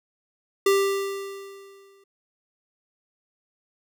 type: tone with exponential decay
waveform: square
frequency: 393.9 Hz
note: G4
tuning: 8 cents sharp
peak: -16 dBFS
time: 0.66-2.04 s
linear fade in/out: 5 ms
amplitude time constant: 300 ms
effects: none